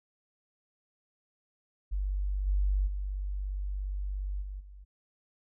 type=tone with level steps; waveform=sine; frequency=48.58 Hz; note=G1; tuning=15 cents flat; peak=-28 / -24 / -31 / -36 / -46 dBFS; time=1.91-4.85 s; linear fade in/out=20 ms; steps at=2.46 / 2.86 / 4.41 / 4.59 s; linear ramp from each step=20 ms; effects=none